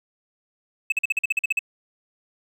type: tone bursts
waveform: triangle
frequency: 2598 Hz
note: E7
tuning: 26 cents flat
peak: -16 dBFS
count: 11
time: 0.9-1.592 s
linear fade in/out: 5 ms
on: 22 ms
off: 45 ms
effects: none